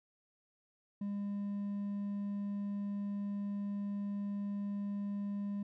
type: tone with hard clipping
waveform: triangle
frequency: 202.1 Hz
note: G#3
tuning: 47 cents flat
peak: -36 dBFS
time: 1.01-5.63 s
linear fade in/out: 5 ms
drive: 5 dB
effects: none